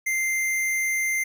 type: tone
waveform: square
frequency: 2089 Hz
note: C7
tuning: 3 cents flat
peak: -23 dBFS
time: 0.06-1.24 s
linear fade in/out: 10 ms
effects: none